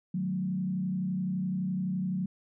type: tone with frequency modulation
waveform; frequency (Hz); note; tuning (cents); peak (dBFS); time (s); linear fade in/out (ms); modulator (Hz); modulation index
sine; 185; F#3; 0; -28; 0.14-2.26; 5; 31.8; 0.75
effects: none